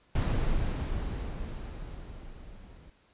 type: noise with level ramp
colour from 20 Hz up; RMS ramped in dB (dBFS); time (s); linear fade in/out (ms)
brown; -25 to -50; 0.15-2.9; 5
effects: pink hiss -65 dBFS RMS until 3.13 s + resampled to 8000 Hz